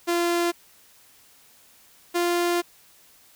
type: tone pair in turn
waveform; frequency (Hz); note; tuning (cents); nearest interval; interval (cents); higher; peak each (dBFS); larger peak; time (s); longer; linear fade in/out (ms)
sawtooth; 344.6 / 348; F4 / F4; -23 / -6; unison; 17; second; -17; neither; 0.07-0.52 / 2.14-2.62; second; 20
effects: white hiss -55 dBFS RMS until 3.35 s